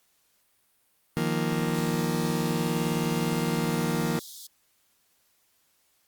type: chord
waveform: 30% pulse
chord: Eb suspended second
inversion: none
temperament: just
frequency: 155.56 / 175.01 / 233.3 Hz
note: Eb3 / F3 / Bb3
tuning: 0 / +4 / +2 cents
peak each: -27 dBFS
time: 1.17-4.19 s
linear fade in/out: 0 ms
type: high-pass noise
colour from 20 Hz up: pink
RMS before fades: -44 dBFS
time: 1.74-4.47 s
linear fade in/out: 5 ms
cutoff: 3400 Hz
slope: 96 dB/octave
effects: white hiss -68 dBFS RMS until 6.07 s + Opus 48 kbps